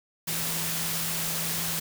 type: tone in noise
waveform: sine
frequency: 164.81 Hz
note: E3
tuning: in tune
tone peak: -37 dBFS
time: 0.27-1.8 s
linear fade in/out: 10 ms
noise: white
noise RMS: -30 dBFS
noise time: 0.27-1.8 s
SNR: -10 dB
effects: none